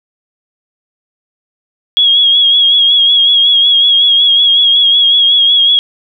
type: tone with vibrato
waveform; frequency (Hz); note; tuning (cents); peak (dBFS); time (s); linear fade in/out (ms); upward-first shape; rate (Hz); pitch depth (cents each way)
sine; 3307; G#7; -8; -5; 1.97-5.79; 0; sine; 5.4; 39
effects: none